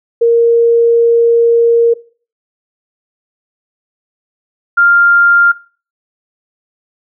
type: tone pair in turn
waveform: sine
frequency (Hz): 466.2 / 1397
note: A#4 / F6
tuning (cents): 0 / 0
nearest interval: octave + perfect fifth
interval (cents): 1900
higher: second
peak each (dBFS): -5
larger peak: neither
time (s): 0.21-1.94 / 4.77-5.52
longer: first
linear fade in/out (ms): 10
effects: noise-tail reverb RT60 0.4 s tail -20 dB re dry